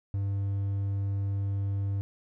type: tone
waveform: triangle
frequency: 99.1 Hz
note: G2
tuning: 19 cents sharp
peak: -25 dBFS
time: 0.14-2.01 s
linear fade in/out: 0 ms
effects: none